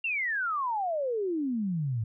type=exponential sweep; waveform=sine; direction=down; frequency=2794 to 105.7 Hz; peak=-27 dBFS; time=0.04-2.04 s; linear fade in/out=5 ms; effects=none